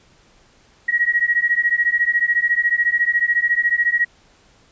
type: beating tone pair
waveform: sine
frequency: 1896 / 1910 Hz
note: A#6 / A#6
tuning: +29 / +42 cents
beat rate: 14 Hz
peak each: -18 dBFS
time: 0.88-4.05 s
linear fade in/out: 10 ms
effects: pink hiss -54 dBFS RMS until 4.71 s + resampled to 16000 Hz